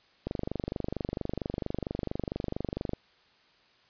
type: click train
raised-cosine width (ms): 2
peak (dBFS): -18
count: 66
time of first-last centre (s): 0.27-2.934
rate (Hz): 24.4
effects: white hiss -63 dBFS RMS until 3.89 s + resampled to 11025 Hz